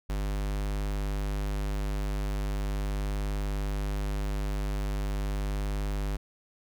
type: tone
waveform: square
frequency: 50.2 Hz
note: G1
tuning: 42 cents sharp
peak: -29 dBFS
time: 0.09-6.17 s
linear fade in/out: 10 ms
effects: none